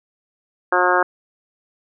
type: harmonic tone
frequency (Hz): 180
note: F#3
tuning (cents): -47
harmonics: 2 / 3 / 4 / 5 / 6 / 7 / 8 / 9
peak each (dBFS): -22 / -22 / -22 / -22 / -22 / -22 / -22 / -22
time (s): 0.72-1.03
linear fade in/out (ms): 5
effects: none